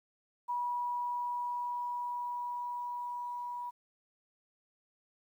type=tone with level ramp; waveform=sine; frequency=971 Hz; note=B5; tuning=30 cents flat; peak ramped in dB=-31 to -37 dBFS; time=0.48-3.71 s; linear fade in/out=20 ms; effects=11-bit